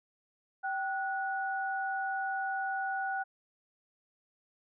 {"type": "tone pair together", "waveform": "sine", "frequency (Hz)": [774.4, 1465], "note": ["G5", "F#6"], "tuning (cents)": [-21, -18], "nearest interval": "major seventh", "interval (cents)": 1103, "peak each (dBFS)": [-33, -35], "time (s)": [0.63, 3.24], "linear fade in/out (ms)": 20, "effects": []}